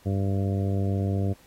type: harmonic tone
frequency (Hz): 98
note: G2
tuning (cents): 0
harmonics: 1 / 2 / 3 / 4 / 5 / 6 / 7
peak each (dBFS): -24 / -30 / -34 / -36 / -38 / -40 / -41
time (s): 0.05-1.34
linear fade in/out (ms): 20
effects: pink hiss -57 dBFS RMS until 1.46 s + AAC 48 kbps